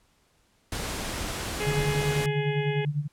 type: noise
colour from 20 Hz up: pink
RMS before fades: -32 dBFS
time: 0.72-2.26 s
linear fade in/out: 2 ms
type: harmonic tone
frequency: 418.9 Hz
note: G#4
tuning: 15 cents sharp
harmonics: 1 / 2 / 4 / 5 / 6 / 7 / 8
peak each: -29 / -37 / -39 / -38 / -40 / -43 / -45 dBFS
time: 1.6-2.85 s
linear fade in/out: 2 ms
type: tone with tremolo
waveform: sine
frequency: 146.83 Hz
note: D3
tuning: in tune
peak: -22 dBFS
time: 1.66-3.08 s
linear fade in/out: 20 ms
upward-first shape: sine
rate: 10 Hz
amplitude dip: 80%
effects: pink hiss -66 dBFS RMS until 3.12 s + low-pass 11000 Hz 12 dB/octave